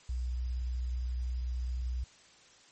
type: tone with sample-and-hold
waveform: sine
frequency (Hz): 61.74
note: B1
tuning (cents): 0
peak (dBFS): -31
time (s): 0.09-2.04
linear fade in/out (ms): 5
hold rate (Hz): 4900
effects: white hiss -59 dBFS RMS until 2.71 s + MP3 32 kbps